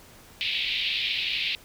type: band-pass noise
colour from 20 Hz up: pink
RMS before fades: -28 dBFS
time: 0.41-1.55 s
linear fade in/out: 0 ms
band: 2300 to 4100 Hz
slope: 48 dB/octave
effects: pink hiss -51 dBFS RMS until 1.64 s